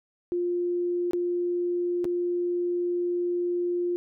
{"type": "tone with dropouts", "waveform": "sine", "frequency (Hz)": 351.6, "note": "F4", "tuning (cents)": 12, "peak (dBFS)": -24, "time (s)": [0.32, 3.96], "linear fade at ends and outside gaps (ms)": 0, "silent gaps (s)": [[1.11, 1.133], [2.044, 2.052]], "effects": []}